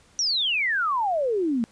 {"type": "exponential sweep", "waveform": "sine", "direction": "down", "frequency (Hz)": [5900, 218.6], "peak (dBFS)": -21, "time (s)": [0.19, 1.64], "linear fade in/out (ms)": 0, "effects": ["pink hiss -57 dBFS RMS until 1.71 s", "resampled to 22050 Hz"]}